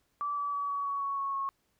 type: tone with pitch steps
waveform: sine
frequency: 1159 / 1149.7 / 1140.4 / 1131.2 / 1122.1 / 1113.1 / 1104.1 / 1095.2 Hz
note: D6 / D6 / C#6 / C#6 / C#6 / C#6 / C#6 / C#6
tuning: -23 / -37 / +49 / +35 / +21 / +7 / -7 / -21 cents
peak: -30 dBFS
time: 0.21-1.49 s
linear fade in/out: 0 ms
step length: 160 ms
effects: pink hiss -74 dBFS RMS until 1.79 s